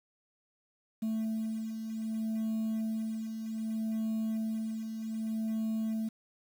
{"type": "beating tone pair", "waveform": "sine", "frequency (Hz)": [220.4, 221.04], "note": ["A3", "A3"], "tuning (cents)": [3, 8], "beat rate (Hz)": 0.64, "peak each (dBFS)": [-37, -30], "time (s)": [1.02, 6.09], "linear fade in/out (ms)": 10, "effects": ["tanh soft clip ceiling -29 dBFS", "9-bit"]}